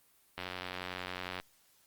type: click train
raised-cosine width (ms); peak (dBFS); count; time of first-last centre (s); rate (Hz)
0.3; -22; 94; 0.38-1.4; 91.2
effects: white hiss -67 dBFS RMS until 1.86 s + Opus 32 kbps